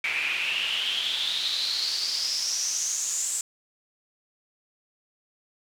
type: noise with band-pass filter sweep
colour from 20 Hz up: pink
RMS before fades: -28 dBFS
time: 0.04-3.41 s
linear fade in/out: 2 ms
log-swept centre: 2300 to 7700 Hz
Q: 7.7
effects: none